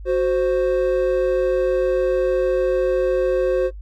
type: tone pair together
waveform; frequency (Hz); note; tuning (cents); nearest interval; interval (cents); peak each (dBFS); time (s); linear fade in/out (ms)
triangle; 369.8 / 523.3; F#4 / C5; -1 / 0; tritone; 601; -17; 0.05-3.71; 50
effects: noise-tail reverb RT60 0.1 s tail -17 dB re dry + added 50 Hz sine -32 dBFS peak until 3.81 s